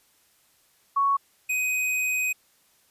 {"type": "tone pair in turn", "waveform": ["sine", "square"], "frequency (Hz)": [1112, 2508], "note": ["C#6", "D#7"], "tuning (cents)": [5, 13], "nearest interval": "octave + major second", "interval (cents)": 1408, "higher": "second", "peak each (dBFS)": [-19, -24], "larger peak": "first", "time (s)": [[0.96, 1.17], [1.49, 2.33]], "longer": "second", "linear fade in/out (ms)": 10, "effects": ["white hiss -63 dBFS RMS until 2.9 s", "resampled to 32000 Hz"]}